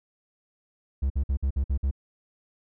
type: tone bursts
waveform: triangle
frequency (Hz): 68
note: C#2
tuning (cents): -33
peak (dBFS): -20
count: 7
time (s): 1.02-1.912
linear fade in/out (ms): 10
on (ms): 82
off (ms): 53
effects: none